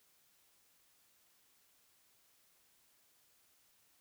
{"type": "silence", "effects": ["white hiss -71 dBFS RMS until 4 s"]}